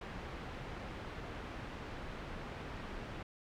pink low-pass noise, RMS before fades -45 dBFS, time 0.01-3.23 s, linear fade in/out 5 ms, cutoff 2400 Hz, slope 12 dB/octave, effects none

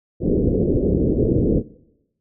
white low-pass noise, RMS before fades -18 dBFS, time 0.2-1.63 s, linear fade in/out 50 ms, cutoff 470 Hz, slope 48 dB/octave, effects noise-tail reverb RT60 0.9 s tail -21 dB re dry

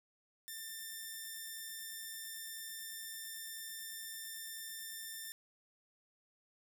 5% pulse tone, 1791 Hz, A6, 30 cents sharp, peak -33 dBFS, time 0.48-5.32 s, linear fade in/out 0 ms, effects 12-bit

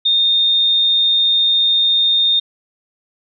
sine tone, 3657 Hz, A#7, 34 cents flat, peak -11 dBFS, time 0.05-2.4 s, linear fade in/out 10 ms, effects none

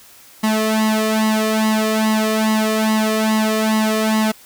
sawtooth tone with flanger, 217.8 Hz, A3, 17 cents flat, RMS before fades -17 dBFS, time 0.43-4.32 s, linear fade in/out 10 ms, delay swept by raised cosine 1 to 1.68 ms, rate 2.4 Hz, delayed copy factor +0.95, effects white hiss -45 dBFS RMS until 4.45 s

